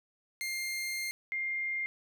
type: tone pair in turn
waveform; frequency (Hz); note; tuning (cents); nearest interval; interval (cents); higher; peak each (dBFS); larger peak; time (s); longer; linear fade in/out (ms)
sawtooth / sine; 2112 / 2112; C7 / C7; +16 / +16; unison; 0; neither; -30 / -31; first; 0.41-1.11 / 1.32-1.86; first; 0
effects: none